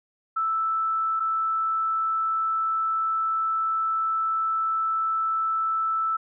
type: tone pair in turn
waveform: sine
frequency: 1318.5 / 1318.5 Hz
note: E6 / E6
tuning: 0 / 0 cents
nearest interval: unison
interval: 0 cents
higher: neither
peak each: -22 dBFS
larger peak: neither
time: 0.36-1.2 / 1.2-6.17 s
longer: second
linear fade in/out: 10 ms
effects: none